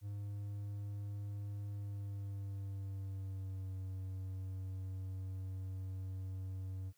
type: tone with pitch glide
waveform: triangle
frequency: 101.7 to 94.34 Hz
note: G#2 to F#2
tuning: -36 to +34 cents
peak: -38 dBFS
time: 0.01-6.93 s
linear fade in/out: 50 ms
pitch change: -130 cents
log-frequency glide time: 1.7-3.76 s
effects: white hiss -75 dBFS RMS until 6.97 s